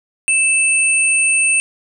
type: tone pair together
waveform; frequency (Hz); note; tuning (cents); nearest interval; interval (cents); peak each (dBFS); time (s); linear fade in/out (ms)
sine; 2637 / 8864; E7 / C#9; 0 / -1; octave + major sixth; 2099; -13 / -16; 0.28-1.6; 0
effects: none